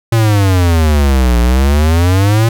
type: exponential two-way sweep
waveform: square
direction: down then up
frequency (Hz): 116.54 to 58.27 to 116.54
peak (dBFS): -8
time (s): 0.12-2.49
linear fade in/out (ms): 5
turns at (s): 1.39
effects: none